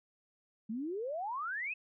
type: exponential sweep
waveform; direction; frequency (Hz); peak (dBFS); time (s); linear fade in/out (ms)
sine; up; 207.7 to 2637; -35; 0.69-1.74; 10
effects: none